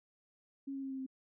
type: tone with pitch steps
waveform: sine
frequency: 274.4 / 271.6 / 268.8 / 266 / 263.2 Hz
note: C#4 / C#4 / C4 / C4 / C4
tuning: -17 / -35 / +47 / +29 / +10 cents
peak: -38 dBFS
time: 0.67-1.065 s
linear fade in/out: 10 ms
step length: 79 ms
effects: none